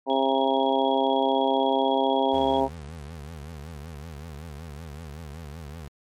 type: harmonic tone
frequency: 134.4 Hz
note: C3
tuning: 47 cents sharp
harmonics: 2 / 3 / 4 / 5 / 6 / 7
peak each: -27 / -27 / -27 / -27 / -27 / -27 dBFS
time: 0.06-2.69 s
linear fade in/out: 50 ms
type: tone with tremolo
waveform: sine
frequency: 3322 Hz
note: G#7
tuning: in tune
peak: -33 dBFS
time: 0.1-2.6 s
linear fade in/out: 0 ms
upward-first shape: square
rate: 16 Hz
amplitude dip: 60%
type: tone with vibrato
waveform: 25% pulse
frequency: 77.1 Hz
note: D#2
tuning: 15 cents flat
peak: -33 dBFS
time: 2.33-5.88 s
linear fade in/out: 5 ms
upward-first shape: triangle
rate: 5.3 Hz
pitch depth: 200 cents each way
effects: MP3 64 kbps